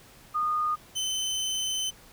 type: tone pair in turn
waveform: sine / 25% pulse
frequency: 1227 / 3055 Hz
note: D#6 / G7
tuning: -25 / -45 cents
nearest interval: octave + major third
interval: 1580 cents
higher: second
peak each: -24 / -24 dBFS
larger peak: neither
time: 0.34-0.76 / 0.95-1.91 s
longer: second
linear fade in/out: 20 ms
effects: pink hiss -53 dBFS RMS until 2.12 s